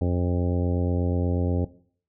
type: harmonic tone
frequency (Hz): 88.3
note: F2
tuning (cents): +20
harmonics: 1 / 2 / 3 / 4 / 5 / 6 / 7 / 9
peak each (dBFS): -23 / -29 / -29 / -34 / -33 / -35 / -39 / -42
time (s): 0.01-1.65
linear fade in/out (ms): 5
effects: noise-tail reverb RT60 0.5 s tail -17 dB re dry